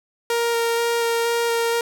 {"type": "tone with vibrato", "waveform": "sawtooth", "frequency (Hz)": 466.2, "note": "A#4", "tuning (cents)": 0, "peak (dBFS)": -15, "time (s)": [0.3, 1.81], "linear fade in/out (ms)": 2, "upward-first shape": "square", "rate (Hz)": 2.1, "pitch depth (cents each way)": 8, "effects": []}